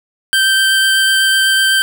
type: tone with vibrato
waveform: 25% pulse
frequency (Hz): 1561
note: G6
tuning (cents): -8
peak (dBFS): -6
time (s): 0.33-1.82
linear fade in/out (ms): 0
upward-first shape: triangle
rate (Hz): 8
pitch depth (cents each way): 8
effects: none